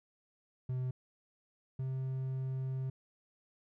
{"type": "tone pair in turn", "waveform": "triangle", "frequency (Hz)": [127.7, 131.52], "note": ["C3", "C3"], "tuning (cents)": [-42, 9], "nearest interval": "minor second", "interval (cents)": 51, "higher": "second", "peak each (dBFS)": [-31, -32], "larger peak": "first", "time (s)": [[0.69, 0.91], [1.79, 2.9]], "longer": "second", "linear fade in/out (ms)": 5, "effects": []}